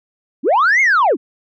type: linear two-way sweep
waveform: sine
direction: up then down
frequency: 207.7 to 2200 to 207.7 Hz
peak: -8 dBFS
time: 0.43-1.17 s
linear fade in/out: 50 ms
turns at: 0.81 s
effects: tanh soft clip ceiling -8 dBFS